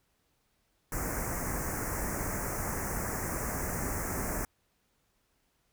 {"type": "band-stop noise", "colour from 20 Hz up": "pink", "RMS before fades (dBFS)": -34, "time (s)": [0.92, 4.45], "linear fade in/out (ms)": 2, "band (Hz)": [2100, 5900], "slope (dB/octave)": 48, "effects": ["pink hiss -74 dBFS RMS until 5.72 s"]}